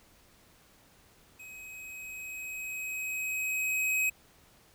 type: tone with level ramp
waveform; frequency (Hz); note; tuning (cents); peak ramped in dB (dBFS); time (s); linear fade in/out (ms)
square; 2535; D#7; +32; -46 to -26; 1.39-4.1; 10
effects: pink hiss -61 dBFS RMS until 4.74 s